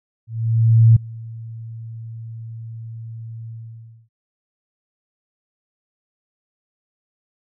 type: tone with ADSR envelope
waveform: sine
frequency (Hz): 113.6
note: A#2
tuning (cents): -44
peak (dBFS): -6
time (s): 0.27-4.09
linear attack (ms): 690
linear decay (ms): 7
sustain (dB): -24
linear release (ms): 600
effects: none